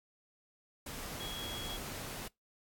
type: tone in noise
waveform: sine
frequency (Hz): 3322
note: G#7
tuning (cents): 0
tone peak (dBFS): -42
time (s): 1.2-1.77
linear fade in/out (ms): 5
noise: pink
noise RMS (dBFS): -43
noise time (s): 0.86-2.28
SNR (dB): -2
effects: noise-tail reverb RT60 0.2 s tail -26 dB re dry + AAC 64 kbps